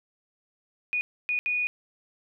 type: tone bursts at uneven times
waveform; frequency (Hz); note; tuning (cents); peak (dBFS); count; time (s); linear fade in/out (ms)
sine; 2464; D#7; -17; -24; 3; 0.93-1.01 / 1.29-1.39 / 1.46-1.67; 0
effects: none